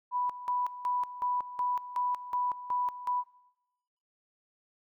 sine tone with tremolo, 987.8 Hz, B5, in tune, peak -27 dBFS, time 0.11-3.24 s, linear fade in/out 50 ms, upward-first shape square, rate 2.7 Hz, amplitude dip 80%, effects noise-tail reverb RT60 1.0 s tail -22 dB re dry

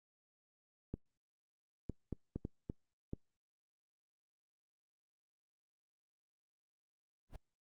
clicks, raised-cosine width 3 ms, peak -27 dBFS, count 7, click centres 0.94 / 1.897 / 2.127 / 2.36 / 2.451 / 2.699 / 3.134 s
brown noise with exponential growth, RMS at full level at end -40 dBFS, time 7.28-7.36 s, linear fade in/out 5 ms, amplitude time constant 17 ms
effects noise-tail reverb RT60 0.1 s tail -25 dB re dry + Opus 48 kbps

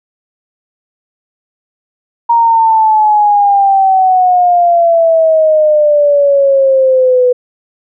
sine exponential sweep, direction down, 940 to 493.9 Hz, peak -5 dBFS, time 2.29-7.33 s, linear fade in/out 10 ms, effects none

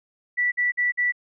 sine tone bursts, 1961 Hz, B6, 13 cents flat, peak -19 dBFS, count 4, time 0.37-1.123 s, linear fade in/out 20 ms, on 150 ms, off 51 ms, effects none

